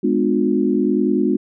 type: chord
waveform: sine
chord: G# diminished seventh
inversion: none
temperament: just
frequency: 207.7 / 249.2 / 299 / 358.8 Hz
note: G#3 / B3 / D4 / F4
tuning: 0 / +16 / +31 / +47 cents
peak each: -20 dBFS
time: 0.03-1.37 s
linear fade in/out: 10 ms
effects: none